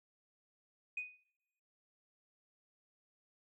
sine tone with exponential decay, 2489 Hz, D#7, in tune, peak -34 dBFS, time 0.97-1.24 s, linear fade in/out 5 ms, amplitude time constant 57 ms, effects noise-tail reverb RT60 1.0 s tail -26 dB re dry + tanh soft clip ceiling -30 dBFS

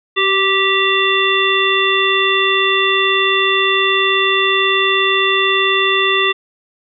harmonic tone with a mistuned harmonic, 390.6 Hz, G4, 6 cents flat, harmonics 1 / 3 / 5 / 7 / 9, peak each -18 / -18 / -18 / -18 / -18 dBFS, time 0.16-6.33 s, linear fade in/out 20 ms, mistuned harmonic 1, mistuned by -20 cents, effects none

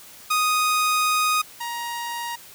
sawtooth tone pair in turn, 1244.5 / 943 Hz, D#6 / A#5, 0 / +20 cents, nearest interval perfect fourth, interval 480 cents, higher first, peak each -15 / -24 dBFS, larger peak first, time 0.3-1.42 / 1.6-2.36 s, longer first, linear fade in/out 10 ms, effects white hiss -45 dBFS RMS until 2.54 s

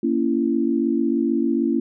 sine chord, A# diminished, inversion none, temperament just, 233.1 / 279.7 / 335.6 Hz, A#3 / C#4 / E4, 0 / +16 / +31 cents, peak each -22 dBFS, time 0.03-1.8 s, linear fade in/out 5 ms, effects none

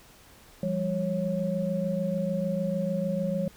sine tone cluster, 172 / 198.7 / 549 Hz, F3 / G3 / C#5, -26 / +24 / -17 cents, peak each -30 dBFS, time 0.63-3.48 s, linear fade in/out 2 ms, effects pink hiss -54 dBFS RMS until 3.56 s

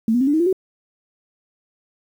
sine tone with pitch steps, 223.7 / 243.9 / 266 / 290.1 / 316.4 / 345 / 376.2 Hz, A3 / B3 / C4 / D4 / D#4 / F4 / F#4, +29 / -21 / +29 / -21 / +29 / -21 / +29 cents, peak -14 dBFS, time 0.08-0.528 s, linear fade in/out 2 ms, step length 64 ms, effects 8-bit

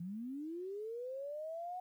sine linear sweep, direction up, 164.81 to 740 Hz, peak -40 dBFS, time 0-1.8 s, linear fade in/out 5 ms, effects 12-bit

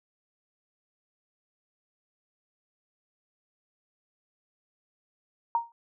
sine tone with exponential decay, 932 Hz, A#5, 1 cent flat, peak -19 dBFS, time 5.55-5.72 s, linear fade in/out 1 ms, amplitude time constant 35 ms, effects none

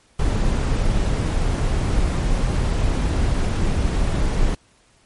brown noise, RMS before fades -19 dBFS, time 0.19-4.55 s, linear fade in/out 5 ms, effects pink hiss -57 dBFS RMS until 5.05 s + MP3 48 kbps

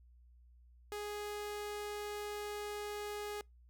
sawtooth tone, 415.3 Hz, G#4, in tune, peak -36 dBFS, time 0.92-3.41 s, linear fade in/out 0 ms, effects noise-tail reverb RT60 0.2 s tail -26 dB re dry + added 60 Hz sine -59 dBFS peak until 3.69 s

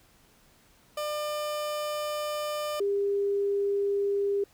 30% pulse / sine tone pair in turn, 600 / 401.3 Hz, D5 / G4, +37 / +41 cents, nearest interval perfect fifth, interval 696 cents, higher first, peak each -27 / -24 dBFS, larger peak second, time 0.97-2.8 / 2.8-4.44 s, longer first, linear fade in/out 5 ms, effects pink hiss -61 dBFS RMS until 4.53 s

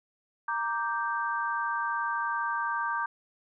sine chord, G minor, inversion first, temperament equal, 932.3 / 1174.7 / 1568 Hz, Bb5 / D6 / G6, 0 / 0 / 0 cents, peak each -32 dBFS, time 0.48-3.06 s, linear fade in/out 5 ms, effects none

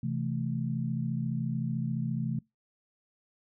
sine chord, A minor, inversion first, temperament equal, 130.81 / 164.81 / 220 Hz, C3 / E3 / A3, 0 / 0 / 0 cents, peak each -32 / -34 / -34 dBFS, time 0.03-2.39 s, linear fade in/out 5 ms, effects noise-tail reverb RT60 0.2 s tail -25 dB re dry

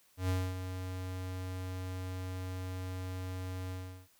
square tone with ADSR envelope, 92.5 Hz, F#2, in tune, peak -29 dBFS, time 0.17-4.08 s, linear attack 120 ms, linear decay 250 ms, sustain -9 dB, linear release 370 ms, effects white hiss -67 dBFS RMS until 4.19 s

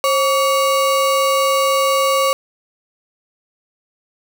square ring-modulated tone, 839 Hz, G#5, 17 cents sharp, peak -11 dBFS, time 0.04-2.33 s, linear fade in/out 0 ms, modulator 302 Hz, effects none

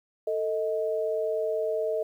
sine tone pair together, 444.8 / 629 Hz, A4 / D#5, +19 / +19 cents, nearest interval tritone, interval 600 cents, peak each -28 dBFS, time 0.27-2.03 s, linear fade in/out 5 ms, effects 10-bit

